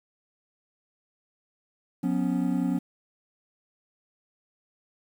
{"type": "chord", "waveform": "triangle", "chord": "F# suspended fourth", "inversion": "none", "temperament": "equal with one note detuned", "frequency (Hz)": [180.35, 246.9, 277.2], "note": ["F#3", "B3", "C#4"], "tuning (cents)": [-44, 0, 0], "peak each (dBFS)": -26, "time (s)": [2.03, 2.79], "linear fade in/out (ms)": 10, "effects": ["9-bit"]}